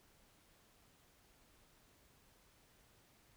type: silence
effects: pink hiss -69 dBFS RMS until 3.36 s